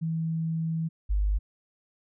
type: tone pair in turn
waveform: sine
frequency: 162.4 / 50.52 Hz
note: E3 / G#1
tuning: -26 / -47 cents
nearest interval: octave + minor sixth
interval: 2021 cents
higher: first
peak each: -26 / -22 dBFS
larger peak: second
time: 0.01-0.89 / 1.09-1.39 s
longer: first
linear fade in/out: 20 ms
effects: none